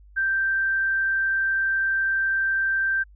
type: tone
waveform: sine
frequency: 1568 Hz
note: G6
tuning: in tune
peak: -20 dBFS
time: 0.16-3.04 s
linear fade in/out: 20 ms
effects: added 50 Hz sine -47 dBFS peak until 3.15 s